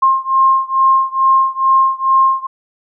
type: beating tone pair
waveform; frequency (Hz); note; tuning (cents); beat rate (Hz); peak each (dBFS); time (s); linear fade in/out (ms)
sine; 1063 / 1065.3; C6 / C6; +27 / +31; 2.3; -12 / -13; 0.02-2.47; 10
effects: none